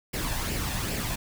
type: noise with flanger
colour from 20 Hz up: pink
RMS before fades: -30 dBFS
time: 0.13-1.16 s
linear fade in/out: 10 ms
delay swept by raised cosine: 0.39 to 1.18 ms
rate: 2.5 Hz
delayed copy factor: +0.5
effects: none